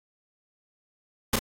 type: noise with echo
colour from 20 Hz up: pink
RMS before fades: -22 dBFS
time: 1.33-1.36 s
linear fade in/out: 5 ms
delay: 32 ms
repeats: 1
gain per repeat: -5 dB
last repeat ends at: 1.392 s
effects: AAC 64 kbps